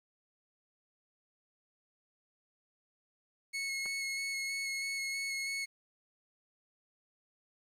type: tone with vibrato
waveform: sawtooth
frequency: 2188 Hz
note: C#7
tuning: 23 cents flat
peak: -31 dBFS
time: 3.53-5.66 s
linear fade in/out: 20 ms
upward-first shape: square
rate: 3.1 Hz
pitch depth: 11 cents each way
type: clicks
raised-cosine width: 0.5 ms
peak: -35 dBFS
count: 2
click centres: 3.857 / 3.862 s
effects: low-pass 10000 Hz 12 dB/octave + 11-bit